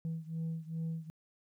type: beating tone pair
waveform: sine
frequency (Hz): 161.9 / 164.4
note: E3 / E3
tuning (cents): -31 / -4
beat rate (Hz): 2.5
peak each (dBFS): -36 / -38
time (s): 0.05-1.1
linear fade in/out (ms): 0
effects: tanh soft clip ceiling -32 dBFS + 12-bit